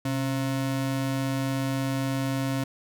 square ring-modulated tone, 200.5 Hz, G3, 39 cents sharp, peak -23 dBFS, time 0.05-2.64 s, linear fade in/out 5 ms, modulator 71.7 Hz, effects none

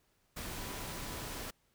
sine tone in noise, 987.8 Hz, B5, in tune, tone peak -53 dBFS, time 0.58-1.39 s, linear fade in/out 10 ms, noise pink, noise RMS -42 dBFS, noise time 0.36-1.51 s, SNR -14 dB, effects pink hiss -74 dBFS RMS until 1.74 s

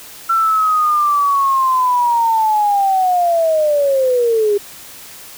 sine linear sweep, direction down, 1353 to 400.6 Hz, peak -11 dBFS, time 0.29-4.58 s, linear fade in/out 10 ms, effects white hiss -36 dBFS RMS until 5.37 s

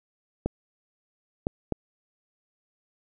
clicks, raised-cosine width 2 ms, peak -12 dBFS, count 3, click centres 0.46 / 1.469 / 1.723 s, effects none

